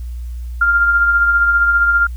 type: tone with tremolo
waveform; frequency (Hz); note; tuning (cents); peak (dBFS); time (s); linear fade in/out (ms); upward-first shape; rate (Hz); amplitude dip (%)
sine; 1396.9; F6; 0; -8; 0.61-2.07; 5; triangle; 15; 45
effects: added 60 Hz sine -23 dBFS peak until 2.16 s + white hiss -52 dBFS RMS until 2.16 s